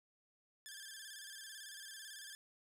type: tone with vibrato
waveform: 10% pulse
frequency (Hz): 1661.2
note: G#6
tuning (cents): 0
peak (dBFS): -40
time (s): 0.66-2.35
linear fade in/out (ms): 0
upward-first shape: square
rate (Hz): 18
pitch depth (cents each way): 70
effects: none